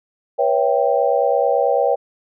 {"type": "chord", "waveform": "sine", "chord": "C# half-diminished seventh", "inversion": "third", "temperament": "equal with one note detuned", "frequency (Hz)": [485.4, 554.4, 659.3, 784], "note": ["B4", "C#5", "E5", "G5"], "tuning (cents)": [-30, 0, 0, 0], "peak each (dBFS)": [-19, -18, -22, -20], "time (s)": [0.38, 1.96], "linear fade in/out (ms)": 20, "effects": []}